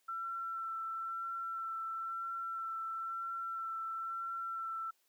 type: tone with vibrato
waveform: sine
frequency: 1344 Hz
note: E6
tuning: 33 cents sharp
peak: -37 dBFS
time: 0.08-4.91 s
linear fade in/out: 10 ms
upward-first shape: sine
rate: 1 Hz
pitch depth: 14 cents each way
effects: white hiss -75 dBFS RMS until 5.08 s + high-pass 300 Hz 12 dB/octave